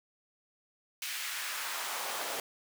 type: noise with high-pass filter sweep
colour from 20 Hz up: pink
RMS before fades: -37 dBFS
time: 1.02-2.4 s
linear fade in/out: 2 ms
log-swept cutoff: 2300 to 530 Hz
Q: 1.3
effects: none